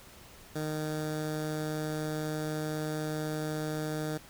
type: tone with notch filter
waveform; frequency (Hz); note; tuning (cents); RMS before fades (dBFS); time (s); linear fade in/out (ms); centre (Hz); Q
15% pulse; 154; D#3; -17; -34; 0.55-4.18; 10; 2600; 1.8
effects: pink hiss -53 dBFS RMS until 4.29 s